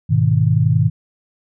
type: chord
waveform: sine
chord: G# minor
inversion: none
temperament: just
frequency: 103.83 / 124.59 / 155.74 Hz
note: G#2 / B2 / D#3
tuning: 0 / +16 / +2 cents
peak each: -16 dBFS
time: 0.09-0.9 s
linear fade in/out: 20 ms
effects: none